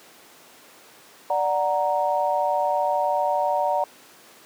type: chord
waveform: sine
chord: D augmented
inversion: none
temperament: equal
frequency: 587.3 / 740 / 932.3 Hz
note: D5 / F#5 / A#5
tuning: 0 / 0 / 0 cents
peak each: -24 dBFS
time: 1.3-3.84 s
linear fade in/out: 2 ms
effects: pink hiss -49 dBFS RMS until 4.45 s + high-pass 300 Hz 12 dB/octave